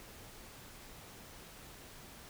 silence, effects pink hiss -53 dBFS RMS until 2.29 s

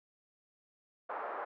pink band-pass noise, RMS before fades -40 dBFS, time 1.09-1.45 s, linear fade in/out 10 ms, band 510 to 1400 Hz, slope 24 dB/octave, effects none

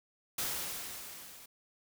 white noise with level ramp, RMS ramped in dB -34 to -53 dBFS, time 0.38-1.46 s, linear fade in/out 5 ms, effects none

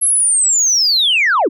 sine linear sweep, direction down, 11230 to 222.8 Hz, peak -9 dBFS, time 0.01-1.49 s, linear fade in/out 20 ms, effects tanh soft clip ceiling -7 dBFS

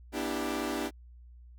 sawtooth chord, E minor seventh, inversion second, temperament equal with one note detuned, 241.7 / 293.7 / 329.6 / 392 Hz, B3 / D4 / E4 / G4, -37 / 0 / 0 / 0 cents, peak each -34 / -31 / -34 / -33 dBFS, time 0.12-0.91 s, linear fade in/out 50 ms, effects added 60 Hz sine -49 dBFS peak until 1.58 s

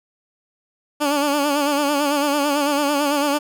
15% pulse tone with vibrato, 288.3 Hz, D4, 32 cents flat, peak -11 dBFS, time 1-3.39 s, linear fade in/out 20 ms, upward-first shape sine, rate 9 Hz, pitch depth 62 cents each way, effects none

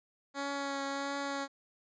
10% pulse tone with vibrato, 278.4 Hz, C#4, 8 cents sharp, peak -26 dBFS, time 0.34-1.48 s, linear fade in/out 50 ms, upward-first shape triangle, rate 1.5 Hz, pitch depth 17 cents each way, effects resampled to 16000 Hz

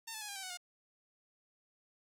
5% pulse tone with pitch steps, 905 / 870.1 / 836.6 / 804.4 / 773.4 / 743.6 / 715 Hz, A5 / A5 / G#5 / G5 / G5 / F#5 / F5, +48 / -20 / +12 / +44 / -24 / +8 / +41 cents, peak -30 dBFS, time 0.07-0.574 s, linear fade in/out 10 ms, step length 72 ms, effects none

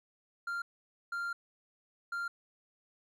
triangle tone bursts at uneven times, 1392 Hz, F6, 6 cents flat, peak -32 dBFS, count 3, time 0.47-0.62 / 1.12-1.33 / 2.12-2.28 s, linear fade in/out 5 ms, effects none

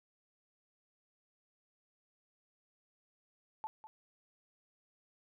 sine tone with echo, 873 Hz, A5, 14 cents flat, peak -37 dBFS, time 3.64-3.67 s, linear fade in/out 0 ms, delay 200 ms, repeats 1, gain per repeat -12 dB, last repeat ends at 3.87 s, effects none

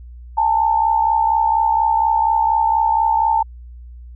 sine tone pair together, 833 / 897.2 Hz, G#5 / A5, +5 / +34 cents, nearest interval minor second, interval 129 cents, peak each -19 / -14 dBFS, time 0.37-3.43 s, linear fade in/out 10 ms, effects added 60 Hz sine -34 dBFS peak until 4.15 s

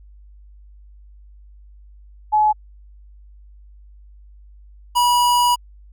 sine / square tone pair in turn, 852 / 971.3 Hz, G#5 / B5, +44 / -29 cents, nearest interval major second, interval 227 cents, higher second, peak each -12 / -14 dBFS, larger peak first, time 2.32-2.53 / 4.95-5.56 s, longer second, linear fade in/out 20 ms, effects added 50 Hz sine -42 dBFS peak until 5.92 s

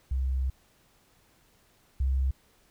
sine tone pair in turn, 65.41 / 66.17 Hz, C2 / C2, 0 / +20 cents, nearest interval unison, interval 20 cents, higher second, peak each -25 / -23 dBFS, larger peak second, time 0.11-0.5 / 2-2.31 s, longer first, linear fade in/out 5 ms, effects pink hiss -64 dBFS RMS until 2.7 s

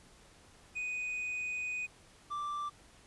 triangle tone pair in turn, 2489 / 1174.7 Hz, D#7 / D6, 0 / 0 cents, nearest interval octave + minor second, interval 1300 cents, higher first, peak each -33 / -33 dBFS, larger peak neither, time 0.75-1.87 / 2.3-2.7 s, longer first, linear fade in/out 20 ms, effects pink hiss -60 dBFS RMS until 3.06 s + resampled to 24000 Hz

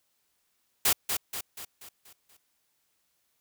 white noise with echo, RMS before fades -23 dBFS, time 0.85-0.93 s, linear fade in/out 5 ms, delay 240 ms, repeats 6, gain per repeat -6 dB, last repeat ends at 2.37 s, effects white hiss -74 dBFS RMS until 3.4 s

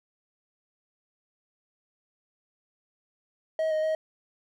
triangle tone with pitch steps, 636 / 623 / 631 Hz, D#5 / D#5 / D#5, +38 / +2 / +24 cents, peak -22 dBFS, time 3.59-3.95 s, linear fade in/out 2 ms, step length 120 ms, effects none

